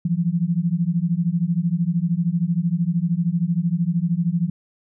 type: beating tone pair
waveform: sine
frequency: 164.81 / 177.81 Hz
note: E3 / F3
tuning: 0 / +31 cents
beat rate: 13 Hz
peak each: -21 dBFS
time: 0.05-4.5 s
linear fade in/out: 5 ms
effects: none